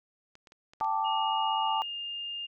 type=clicks; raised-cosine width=0.2 ms; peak=-35 dBFS; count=6; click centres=0.354 / 0.472 / 0.521 / 0.735 / 0.803 / 0.845 s
type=chord; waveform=sine; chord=G suspended second; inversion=none; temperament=equal; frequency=784 / 880 / 1174.7 Hz; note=G5 / A5 / D6; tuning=0 / 0 / 0 cents; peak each=-33 / -28 / -33 dBFS; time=0.81-1.82 s; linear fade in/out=0 ms
type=tone with pitch glide; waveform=sine; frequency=2861 to 2815 Hz; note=F7 to F7; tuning=+41 to +13 cents; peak=-34 dBFS; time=1.04-2.47 s; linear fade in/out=20 ms; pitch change=-28 cents; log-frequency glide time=1.6-1.97 s
effects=none